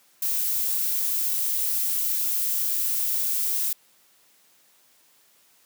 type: noise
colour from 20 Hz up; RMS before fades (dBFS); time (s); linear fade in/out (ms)
violet; -25; 0.22-3.73; 5
effects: white hiss -60 dBFS RMS until 5.65 s + high-pass 150 Hz 12 dB/octave